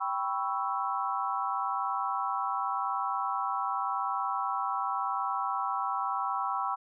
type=chord; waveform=sine; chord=C# half-diminished seventh; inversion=second; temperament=equal; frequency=784 / 987.8 / 1108.7 / 1318.5 Hz; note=G5 / B5 / C#6 / E6; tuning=0 / 0 / 0 / 0 cents; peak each=-34 dBFS; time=0-6.76 s; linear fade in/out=20 ms; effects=none

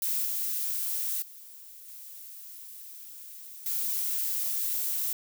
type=noise with level steps; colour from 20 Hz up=violet; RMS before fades=-29 / -31 / -48 / -45 / -30 dBFS; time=0.02-5.13 s; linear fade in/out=2 ms; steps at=0.25 / 1.22 / 1.88 / 3.66 s; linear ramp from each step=2 ms; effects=none

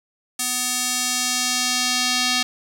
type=tone with band-pass filter sweep; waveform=square; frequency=250 Hz; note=B3; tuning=21 cents sharp; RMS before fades=-22 dBFS; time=0.39-2.43 s; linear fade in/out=5 ms; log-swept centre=8700 to 4300 Hz; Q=1.3; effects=none

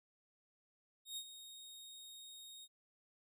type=tone with ADSR envelope; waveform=sawtooth; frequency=3729 Hz; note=A#7; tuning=in tune; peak=-38 dBFS; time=1.05-2.68 s; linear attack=120 ms; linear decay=66 ms; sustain=-11 dB; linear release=45 ms; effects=none

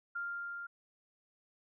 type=tone with level ramp; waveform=sine; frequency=1396.9 Hz; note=F6; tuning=in tune; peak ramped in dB=-35 to -41 dBFS; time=0.15-0.67 s; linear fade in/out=10 ms; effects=none

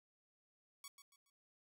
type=tone with echo; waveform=5% pulse; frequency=1121 Hz; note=C#6; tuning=19 cents sharp; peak=-38 dBFS; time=0.84-0.88 s; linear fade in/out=2 ms; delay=140 ms; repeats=3; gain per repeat=-9 dB; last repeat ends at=1.3 s; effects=none

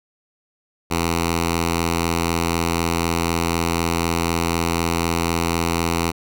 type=tone with notch filter; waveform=5% pulse; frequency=84 Hz; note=E2; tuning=33 cents sharp; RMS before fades=-21 dBFS; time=0.9-6.12 s; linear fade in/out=20 ms; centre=600 Hz; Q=1.5; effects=none

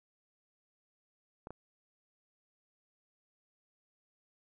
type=clicks; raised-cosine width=1 ms; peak=-30 dBFS; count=2; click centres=1.471 / 1.506 s; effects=none

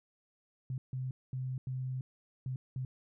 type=tone bursts at uneven times; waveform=sine; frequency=129.3 Hz; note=C3; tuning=20 cents flat; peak=-34 dBFS; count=6; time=0.7-0.78 / 0.93-1.11 / 1.33-1.58 / 1.67-2.01 / 2.46-2.56 / 2.76-2.85 s; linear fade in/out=2 ms; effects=none

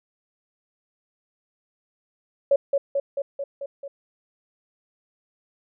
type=tone with echo; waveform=sine; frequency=558 Hz; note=C#5; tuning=11 cents sharp; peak=-14 dBFS; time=2.51-2.56 s; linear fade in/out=5 ms; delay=220 ms; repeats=6; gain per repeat=-3 dB; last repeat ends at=3.88 s; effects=none

